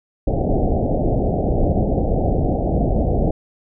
pink low-pass noise, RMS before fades -18 dBFS, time 0.27-3.31 s, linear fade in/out 5 ms, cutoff 770 Hz, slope 96 dB/octave, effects none

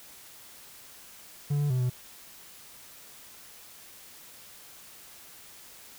triangle tone with pitch steps, 144.6 / 145.6 / 127.6 / 125.2 Hz, D3 / D3 / C3 / B2, -27 / -15 / -43 / +24 cents, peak -22 dBFS, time 1.5-1.9 s, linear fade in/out 10 ms, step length 100 ms, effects white hiss -50 dBFS RMS until 5.98 s

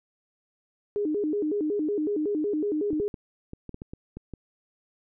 sine tone with vibrato, 354.7 Hz, F4, 27 cents sharp, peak -24 dBFS, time 0.96-3.08 s, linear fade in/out 0 ms, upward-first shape square, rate 5.4 Hz, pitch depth 260 cents each way
clicks, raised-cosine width 3 ms, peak -25 dBFS, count 10, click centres 2.931 / 3.001 / 3.142 / 3.534 / 3.693 / 3.744 / 3.819 / 3.935 / 4.17 / 4.337 s
effects none

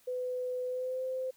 sine tone with pitch glide, 502 to 517.3 Hz, B4 to C5, +28 to -20 cents, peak -32 dBFS, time 0.07-1.31 s, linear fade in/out 10 ms, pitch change +52 cents, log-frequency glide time 0.67-1.03 s, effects white hiss -65 dBFS RMS until 1.36 s

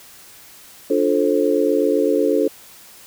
sine chord, D minor seventh, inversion none, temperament just, 293.7 / 352.4 / 440.5 / 528.6 Hz, D4 / F4 / A4 / C5, 0 / +16 / +2 / +18 cents, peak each -20 / -22 / -18 / -21 dBFS, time 0.9-2.48 s, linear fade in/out 5 ms, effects white hiss -44 dBFS RMS until 3.06 s

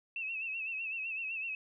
sine tone with vibrato, 2637 Hz, E7, in tune, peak -35 dBFS, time 0.16-1.55 s, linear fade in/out 2 ms, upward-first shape sine, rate 7.9 Hz, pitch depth 69 cents each way, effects none

